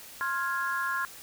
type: chord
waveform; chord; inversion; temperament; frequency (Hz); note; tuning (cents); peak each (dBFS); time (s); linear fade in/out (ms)
sine; F minor; second; equal with one note detuned; 1058.1 / 1396.9 / 1661.2; C6 / F6 / Ab6; +19 / 0 / 0; -32 / -32 / -32; 0.21-1.05; 0
effects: white hiss -47 dBFS RMS until 1.22 s